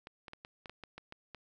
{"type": "clicks", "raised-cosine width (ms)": 0.3, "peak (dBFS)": -30, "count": 10, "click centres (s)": [0.071, 0.282, 0.334, 0.449, 0.658, 0.696, 0.837, 0.98, 1.124, 1.347], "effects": []}